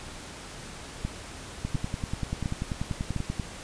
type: two click trains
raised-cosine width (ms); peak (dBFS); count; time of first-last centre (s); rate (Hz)
5; -17 / -16; 19 / 4; 1.65-3.398 / 1.05-3.163; 10.3 / 1.42
effects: pink hiss -42 dBFS RMS until 3.63 s + resampled to 22050 Hz